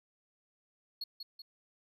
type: tone with echo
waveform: triangle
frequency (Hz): 4330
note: C#8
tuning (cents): -41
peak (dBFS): -35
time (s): 1.01-1.04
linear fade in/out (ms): 5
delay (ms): 190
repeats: 2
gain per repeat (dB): -5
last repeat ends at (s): 1.42
effects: none